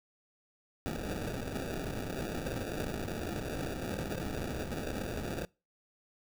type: noise with sample-and-hold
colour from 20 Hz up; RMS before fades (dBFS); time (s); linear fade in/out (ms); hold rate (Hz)
violet; -37; 0.86-5.45; 0; 1050
effects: noise-tail reverb RT60 0.3 s tail -25 dB re dry